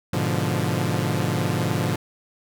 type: chord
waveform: sawtooth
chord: G# diminished seventh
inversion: none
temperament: equal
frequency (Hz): 103.83 / 123.47 / 146.83 / 174.61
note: G#2 / B2 / D3 / F3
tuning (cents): 0 / 0 / 0 / 0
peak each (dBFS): -23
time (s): 0.13-1.96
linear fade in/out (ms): 5
effects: none